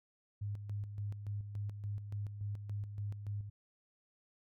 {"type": "tone with tremolo", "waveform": "sine", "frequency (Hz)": 102.5, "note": "G#2", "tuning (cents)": -22, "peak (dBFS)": -36, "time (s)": [0.41, 3.5], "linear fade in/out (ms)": 10, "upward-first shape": "square", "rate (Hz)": 3.5, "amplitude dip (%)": 55, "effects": []}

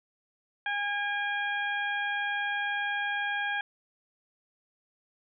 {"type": "harmonic tone with a mistuned harmonic", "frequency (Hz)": 816, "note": "G#5", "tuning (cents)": -31, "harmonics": [1, 2, 3, 4], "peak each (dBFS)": [-34, -30, -38, -40], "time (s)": [0.66, 3.61], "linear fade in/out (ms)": 2, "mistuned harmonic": 3, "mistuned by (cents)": -30, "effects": []}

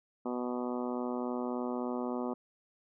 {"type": "harmonic tone", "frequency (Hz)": 123.47, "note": "B2", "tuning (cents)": 0, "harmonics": [2, 3, 4, 5, 6, 7, 8, 9, 10], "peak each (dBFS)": [-35, -39, -41, -43, -45, -46, -47, -48, -49], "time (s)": [0.25, 2.34], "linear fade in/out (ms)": 10, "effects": []}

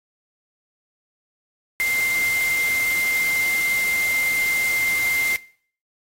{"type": "tone in noise", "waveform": "sine", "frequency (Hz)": 2095, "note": "C7", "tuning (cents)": 2, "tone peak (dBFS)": -19, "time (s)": [1.8, 5.36], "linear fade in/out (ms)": 0, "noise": "white", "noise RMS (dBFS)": -30, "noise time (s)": [1.8, 5.36], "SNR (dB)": 8, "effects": ["noise-tail reverb RT60 0.5 s tail -19 dB re dry", "AAC 48 kbps"]}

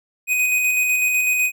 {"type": "tone with tremolo", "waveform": "square", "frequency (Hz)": 2498, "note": "D#7", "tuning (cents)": 6, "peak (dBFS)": -16, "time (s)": [0.27, 1.52], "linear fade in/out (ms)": 50, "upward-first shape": "square", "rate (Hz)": 8, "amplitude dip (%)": 25, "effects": []}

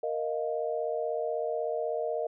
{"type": "chord", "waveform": "sine", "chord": "Bb suspended fourth", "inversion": "none", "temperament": "equal", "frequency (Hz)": [466.2, 622.3, 698.5], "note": ["Bb4", "Eb5", "F5"], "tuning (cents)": [0, 0, 0], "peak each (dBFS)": [-32, -32, -36], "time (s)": [0.03, 2.27], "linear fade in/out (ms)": 5, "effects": []}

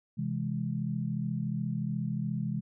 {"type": "chord", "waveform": "sine", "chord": "C augmented", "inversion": "none", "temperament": "equal", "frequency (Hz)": [130.81, 164.81, 207.7], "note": ["C3", "E3", "G#3"], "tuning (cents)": [0, 0, 0], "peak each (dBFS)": -34, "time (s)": [0.17, 2.61], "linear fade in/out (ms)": 20, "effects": []}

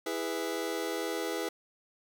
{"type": "chord", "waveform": "sawtooth", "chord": "E major", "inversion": "none", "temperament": "just", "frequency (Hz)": [329.6, 412, 494.4], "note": ["E4", "G#4", "B4"], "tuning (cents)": [0, -14, 2], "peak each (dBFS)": -32, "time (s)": [0.06, 1.49], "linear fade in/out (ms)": 5, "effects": []}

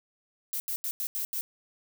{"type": "noise bursts at uneven times", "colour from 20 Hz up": "violet", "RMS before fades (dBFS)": -32, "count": 6, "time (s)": [[0.53, 0.6], [0.68, 0.76], [0.84, 0.91], [1, 1.07], [1.15, 1.25], [1.33, 1.41]], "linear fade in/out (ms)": 0, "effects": []}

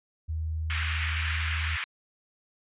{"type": "tone", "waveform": "sine", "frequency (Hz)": 79.5, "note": "D#2", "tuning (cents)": 38, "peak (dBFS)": -28, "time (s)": [0.28, 1.77], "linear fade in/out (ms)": 20}
{"type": "band-pass noise", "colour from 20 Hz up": "white", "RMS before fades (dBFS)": -33, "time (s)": [0.7, 1.84], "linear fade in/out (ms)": 0, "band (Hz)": [1400, 2700], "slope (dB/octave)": 24}
{"effects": ["resampled to 8000 Hz"]}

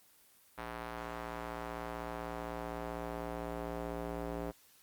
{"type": "tone with band-pass filter sweep", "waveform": "square", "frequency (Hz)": 57.9, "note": "A#1", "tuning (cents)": -11, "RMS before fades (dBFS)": -41, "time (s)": [0.57, 4.52], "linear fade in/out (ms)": 20, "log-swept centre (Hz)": [1200, 520], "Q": 1, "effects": ["white hiss -64 dBFS RMS until 4.82 s", "Opus 24 kbps"]}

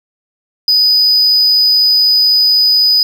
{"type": "tone", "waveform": "sine", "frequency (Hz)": 4978, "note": "D#8", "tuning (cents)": 0, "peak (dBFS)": -4, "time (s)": [0.68, 3.03], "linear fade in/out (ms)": 2, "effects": ["tanh soft clip ceiling -6 dBFS", "7-bit"]}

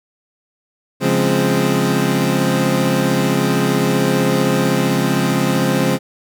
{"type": "chord", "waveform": "25% pulse", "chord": "Db major seventh", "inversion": "none", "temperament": "equal", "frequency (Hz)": [138.59, 174.61, 207.7, 261.6], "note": ["Db3", "F3", "Ab3", "C4"], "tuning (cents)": [0, 0, 0, 0], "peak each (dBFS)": -16, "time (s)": [1, 5.99], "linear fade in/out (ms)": 50, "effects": []}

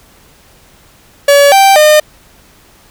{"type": "tone with pitch steps", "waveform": "45% pulse", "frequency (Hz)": [568, 782, 608], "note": ["C#5", "G5", "D#5"], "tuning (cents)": [42, -4, -40], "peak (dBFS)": -3, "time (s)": [1.28, 2], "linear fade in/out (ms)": 5, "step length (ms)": 240, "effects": ["pink hiss -44 dBFS RMS until 2.9 s"]}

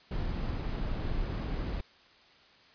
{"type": "noise", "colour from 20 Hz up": "brown", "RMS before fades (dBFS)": -33, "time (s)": [0.11, 1.81], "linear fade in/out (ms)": 5, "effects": ["white hiss -59 dBFS RMS until 2.74 s", "resampled to 11025 Hz"]}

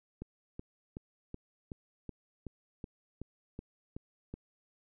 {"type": "click train", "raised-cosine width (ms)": 3, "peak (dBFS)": -28, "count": 12, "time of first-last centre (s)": [0.22, 4.34], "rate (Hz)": 2.67, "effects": []}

